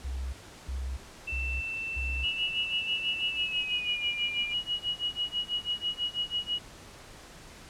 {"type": "tone bursts", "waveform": "sine", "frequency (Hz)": 65.41, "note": "C2", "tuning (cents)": 0, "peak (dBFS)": -31, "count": 4, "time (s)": [0.04, 2.25], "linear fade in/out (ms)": 10, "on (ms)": 290, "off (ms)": 350}
{"type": "tone with pitch glide", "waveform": "sine", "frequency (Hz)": [2671, 2393], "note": ["E7", "D7"], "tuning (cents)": [22, 32], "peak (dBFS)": -32, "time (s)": [1.27, 4.54], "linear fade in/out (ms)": 10, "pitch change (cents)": -190, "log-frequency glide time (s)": [3.28, 4.07]}
{"type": "tone with tremolo", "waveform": "sine", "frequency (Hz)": 2907, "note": "F#7", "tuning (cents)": -31, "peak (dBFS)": -26, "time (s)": [2.23, 6.59], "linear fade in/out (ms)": 10, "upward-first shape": "sine", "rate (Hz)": 6.1, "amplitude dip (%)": 95}
{"effects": ["pink hiss -49 dBFS RMS until 7.69 s", "low-pass 9000 Hz 12 dB/octave"]}